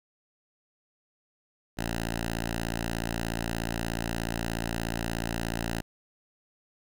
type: tone with notch filter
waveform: 5% pulse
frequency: 56.8 Hz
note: A#1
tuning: 44 cents flat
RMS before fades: -32 dBFS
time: 1.77-5.82 s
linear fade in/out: 20 ms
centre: 460 Hz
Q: 1.4
effects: none